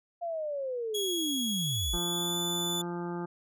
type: linear sweep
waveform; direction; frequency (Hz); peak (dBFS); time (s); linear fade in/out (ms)
sine; down; 698.5 to 34.32; -31; 0.21-1.98; 20
type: tone with pitch glide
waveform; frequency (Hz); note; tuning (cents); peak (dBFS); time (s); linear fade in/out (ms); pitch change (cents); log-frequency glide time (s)
sawtooth; 3329 to 3495; G#7 to A7; +3 to -12; -28; 0.94-2.82; 10; +85; 1.56-2.38
type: harmonic tone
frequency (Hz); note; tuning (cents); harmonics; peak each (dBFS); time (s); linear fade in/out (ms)
173.8; F3; -8; 1 / 2 / 3 / 4 / 5 / 6 / 7 / 8 / 9; -36 / -36 / -49 / -48 / -42 / -56 / -46 / -53 / -52; 1.93-3.26; 10
effects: none